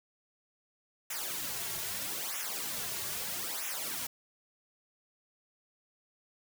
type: noise with flanger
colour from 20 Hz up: white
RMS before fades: -37 dBFS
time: 1.1-4.07 s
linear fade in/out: 5 ms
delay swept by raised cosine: 0.22 to 4.02 ms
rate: 0.78 Hz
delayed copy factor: -0.85
effects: none